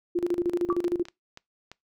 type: tone with tremolo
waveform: sine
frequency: 349.2 Hz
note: F4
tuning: in tune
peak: -21 dBFS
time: 0.15-1.03 s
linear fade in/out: 10 ms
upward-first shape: square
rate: 13 Hz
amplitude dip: 80%
type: tone with exponential decay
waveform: sine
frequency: 1151 Hz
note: D6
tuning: 35 cents flat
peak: -22 dBFS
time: 0.7-0.81 s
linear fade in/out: 1 ms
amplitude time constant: 22 ms
type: clicks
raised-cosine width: 0.2 ms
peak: -25 dBFS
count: 5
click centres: 0.848 / 1.054 / 1.085 / 1.374 / 1.716 s
effects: noise-tail reverb RT60 0.2 s tail -24 dB re dry